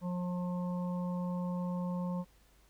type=harmonic tone; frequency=178.5 Hz; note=F3; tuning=38 cents sharp; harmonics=1 / 3 / 5 / 6; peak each=-33 / -43 / -47 / -49 dBFS; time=0.01-2.25 s; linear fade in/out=50 ms; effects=added 50 Hz sine -64 dBFS peak until 2.69 s + pink hiss -67 dBFS RMS until 2.69 s